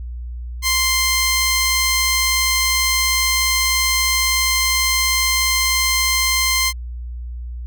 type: tone pair together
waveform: 10% pulse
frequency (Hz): 1046.5 / 2093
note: C6 / C7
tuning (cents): 0 / 0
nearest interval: octave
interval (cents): 1200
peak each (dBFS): -11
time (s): 0.62-6.73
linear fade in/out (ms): 50
effects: added 60 Hz sine -26 dBFS peak until 7.66 s